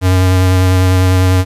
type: tone with vibrato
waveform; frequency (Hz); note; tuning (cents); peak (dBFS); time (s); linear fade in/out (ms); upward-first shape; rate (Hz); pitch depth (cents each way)
square; 92.5; F#2; 0; -8; 0.01-1.45; 50; sine; 10; 17
effects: resampled to 32000 Hz + 8-bit